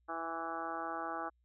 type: harmonic tone with a mistuned harmonic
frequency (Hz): 164.81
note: E3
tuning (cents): 0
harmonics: 2 / 3 / 4 / 5 / 6 / 7 / 8 / 9 / 10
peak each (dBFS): -46 / -50 / -45 / -42 / -52 / -43 / -45 / -47 / -57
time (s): 0.08-1.3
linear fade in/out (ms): 20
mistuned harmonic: 6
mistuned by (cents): +33
effects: added 60 Hz sine -70 dBFS peak until 1.44 s